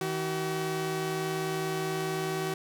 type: tone pair together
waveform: sawtooth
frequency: 159.48 / 379.3 Hz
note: D#3 / F#4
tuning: +43 / +43 cents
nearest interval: octave + minor third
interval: 1500 cents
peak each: -30 / -27 dBFS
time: 0.01-2.54 s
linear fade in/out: 2 ms
effects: none